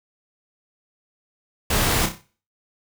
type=noise with echo; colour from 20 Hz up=pink; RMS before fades=-21 dBFS; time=1.7-2.06 s; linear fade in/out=5 ms; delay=31 ms; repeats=5; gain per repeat=-7 dB; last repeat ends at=2.215 s; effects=noise-tail reverb RT60 0.4 s tail -17 dB re dry